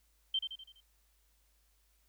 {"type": "tone with echo", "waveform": "sine", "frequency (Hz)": 3127, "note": "G7", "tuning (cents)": -5, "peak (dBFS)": -29, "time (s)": [0.34, 0.39], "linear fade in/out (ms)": 5, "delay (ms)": 83, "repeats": 5, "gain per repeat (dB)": -6, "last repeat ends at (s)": 0.805, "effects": ["added 52 Hz sine -70 dBFS peak until 2.08 s", "white hiss -74 dBFS RMS until 2.08 s"]}